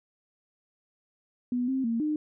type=tone with pitch steps; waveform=sine; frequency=246.2 / 264.4 / 230.1 / 303.7 Hz; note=B3 / C4 / A#3 / D#4; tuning=-5 / +18 / -22 / -42 cents; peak=-25 dBFS; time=1.52-2.16 s; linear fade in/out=2 ms; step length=160 ms; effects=none